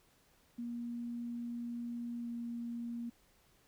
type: tone with pitch glide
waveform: sine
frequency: 237.4 to 235.6 Hz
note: A#3 to A#3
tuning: +32 to +19 cents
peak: -38 dBFS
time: 0.58-3.1 s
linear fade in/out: 10 ms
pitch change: -13 cents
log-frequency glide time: 2.19-2.28 s
effects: pink hiss -69 dBFS RMS until 3.67 s